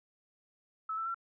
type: tone with pitch steps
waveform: sine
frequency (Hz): 1301 / 1328.3 / 1356.2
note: E6 / E6 / E6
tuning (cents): -23 / +13 / +49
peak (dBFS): -33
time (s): 0.89-1.145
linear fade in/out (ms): 5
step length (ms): 85
effects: none